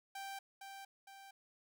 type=tone with echo; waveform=sawtooth; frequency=784 Hz; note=G5; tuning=in tune; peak=-40 dBFS; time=0.15-0.39 s; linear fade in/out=5 ms; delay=460 ms; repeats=2; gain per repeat=-5 dB; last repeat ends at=1.31 s; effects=none